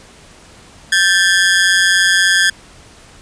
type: ring-modulated tone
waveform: sawtooth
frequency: 1661.2 Hz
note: G#6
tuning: in tune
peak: -3 dBFS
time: 0.92-2.5 s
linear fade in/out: 5 ms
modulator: 91.8 Hz
effects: pink hiss -42 dBFS RMS until 3.21 s + resampled to 22050 Hz